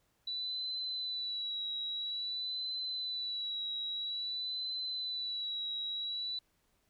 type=tone with vibrato; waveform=sine; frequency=3951 Hz; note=B7; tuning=in tune; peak=-35 dBFS; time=0.27-6.39 s; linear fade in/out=5 ms; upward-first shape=sine; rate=0.5 Hz; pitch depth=40 cents each way; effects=pink hiss -75 dBFS RMS until 6.89 s